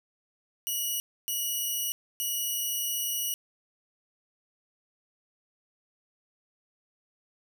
5% pulse tone bursts at uneven times, 2917 Hz, F#7, 25 cents flat, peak -20 dBFS, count 3, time 0.67-1 / 1.28-1.92 / 2.2-3.34 s, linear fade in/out 0 ms, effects none

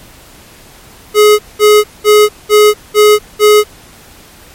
square tone bursts, 420.9 Hz, G#4, 23 cents sharp, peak -3 dBFS, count 6, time 1.14-3.64 s, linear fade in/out 50 ms, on 250 ms, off 200 ms, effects pink hiss -38 dBFS RMS until 4.54 s + MP3 64 kbps

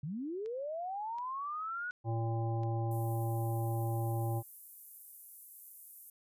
sine linear sweep, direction up, 131.3 to 1481 Hz, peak -36 dBFS, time 0.03-1.91 s, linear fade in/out 5 ms
click train, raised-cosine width 0.2 ms, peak -39 dBFS, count 4, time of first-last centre 0.46-2.634 s, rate 1.38 Hz
harmonic tone, 114.2 Hz, A#2, 35 cents flat, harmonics 1 / 3 / 5 / 7 / 9, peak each -32 / -41 / -45 / -41 / -54 dBFS, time 2.04-4.43 s, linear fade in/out 50 ms
white high-pass noise, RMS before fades -49 dBFS, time 2.91-6.1 s, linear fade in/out 2 ms, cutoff 11000 Hz, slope 24 dB/octave
effects resampled to 32000 Hz

